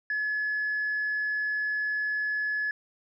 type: tone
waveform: sine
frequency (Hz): 1706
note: G#6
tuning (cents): +46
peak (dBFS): -25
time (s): 0.1-2.71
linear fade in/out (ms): 2
effects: tanh soft clip ceiling -23 dBFS